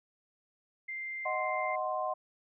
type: tone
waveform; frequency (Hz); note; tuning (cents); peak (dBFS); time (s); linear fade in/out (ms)
sine; 2093; C7; 0; -36; 0.88-1.76; 10
type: chord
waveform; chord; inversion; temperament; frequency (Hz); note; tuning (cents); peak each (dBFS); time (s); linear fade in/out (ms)
sine; C diminished; first; equal; 622.3 / 740 / 1046.5; Eb5 / Gb5 / C6; 0 / 0 / 0; -35; 1.25-2.14; 10
effects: none